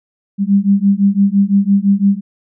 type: beating tone pair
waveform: sine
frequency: 196 / 201.9 Hz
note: G3 / G#3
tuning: 0 / -49 cents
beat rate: 5.9 Hz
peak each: -12 dBFS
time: 0.38-2.21 s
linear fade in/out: 50 ms
effects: none